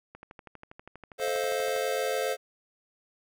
click train, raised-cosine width 0.5 ms, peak -30 dBFS, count 21, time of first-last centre 0.15-1.763 s, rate 12.4 Hz
square chord, F dominant seventh, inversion first, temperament just, 436.5 / 523.8 / 628.6 / 698.5 Hz, A4 / C5 / Eb5 / F5, -14 / +2 / +18 / 0 cents, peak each -33 / -31 / -37 / -35 dBFS, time 1.18-2.37 s, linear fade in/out 50 ms
effects none

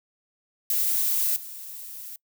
violet noise with level steps, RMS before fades -24 / -39 dBFS, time 0.7-2.16 s, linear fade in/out 2 ms, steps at 1.36 s, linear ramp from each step 2 ms, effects noise-tail reverb RT60 0.1 s tail -24 dB re dry

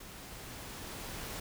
pink noise with level ramp, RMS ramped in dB -49 to -41 dBFS, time 0-1.4 s, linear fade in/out 5 ms, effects none

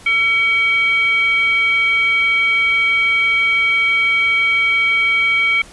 sine tone with frequency modulation, 2263 Hz, C#7, 35 cents sharp, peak -12 dBFS, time 0.06-5.62 s, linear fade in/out 5 ms, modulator 916 Hz, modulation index 0.47, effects pink hiss -41 dBFS RMS until 5.72 s + resampled to 24000 Hz

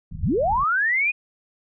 pink low-pass noise, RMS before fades -33 dBFS, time 0.11-0.64 s, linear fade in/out 5 ms, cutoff 200 Hz, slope 48 dB/octave
sine linear sweep, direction up, 31.37 to 2509 Hz, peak -18 dBFS, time 0.22-1.12 s, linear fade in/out 20 ms
effects none

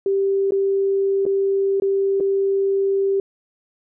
sine tone with dropouts, 392 Hz, G4, in tune, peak -16 dBFS, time 0.06-3.2 s, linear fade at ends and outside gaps 2 ms, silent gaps 0.508-0.52 / 1.254-1.263 / 1.8-1.821 / 2.201-2.206 s, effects none

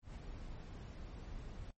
brown noise with ADSR envelope, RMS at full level -45 dBFS, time 0.02-1.71 s, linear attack 130 ms, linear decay 16 ms, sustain -3 dB, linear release 5 ms, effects noise-tail reverb RT60 0.1 s tail -19 dB re dry + MP3 32 kbps

